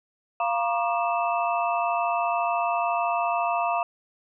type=tone cluster; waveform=sine; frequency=694 / 946 / 1100 / 1200 / 2639 Hz; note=F5 / A#5 / C#6 / D6 / E7; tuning=-11 / +25 / -14 / +37 / +1 cents; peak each=-25 / -28 / -33 / -30 / -34 dBFS; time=0.4-3.83 s; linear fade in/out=2 ms; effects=none